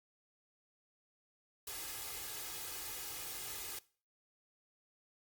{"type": "noise with comb filter", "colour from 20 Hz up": "white", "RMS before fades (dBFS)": -44, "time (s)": [1.67, 3.79], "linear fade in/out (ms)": 5, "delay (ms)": 2.4, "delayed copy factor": 0.65, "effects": ["noise-tail reverb RT60 0.4 s tail -20 dB re dry", "Opus 48 kbps"]}